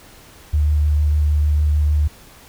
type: tone with vibrato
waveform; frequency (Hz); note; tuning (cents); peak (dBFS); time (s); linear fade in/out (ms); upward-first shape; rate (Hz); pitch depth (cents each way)
sine; 74.8; D2; +32; -13; 0.53-2.08; 10; triangle; 6.6; 15
effects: pink hiss -45 dBFS RMS until 2.48 s